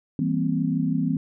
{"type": "chord", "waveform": "sine", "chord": "C dominant seventh", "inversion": "first", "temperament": "just", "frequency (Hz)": [163.52, 196.22, 235.5, 261.6], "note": ["E3", "G3", "Bb3", "C4"], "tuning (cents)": [-14, 2, 18, 0], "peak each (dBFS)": [-25, -29, -28, -25], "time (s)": [0.19, 1.17], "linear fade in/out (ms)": 2, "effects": []}